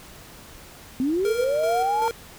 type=linear sweep; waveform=sine; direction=up; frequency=246.9 to 910 Hz; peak=-20 dBFS; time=1-2.08 s; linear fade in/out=0 ms
type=tone with tremolo; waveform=square; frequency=466.2 Hz; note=A#4; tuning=in tune; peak=-26 dBFS; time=1.25-2.11 s; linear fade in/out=0 ms; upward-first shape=square; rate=2.6 Hz; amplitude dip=50%
effects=pink hiss -45 dBFS RMS until 2.38 s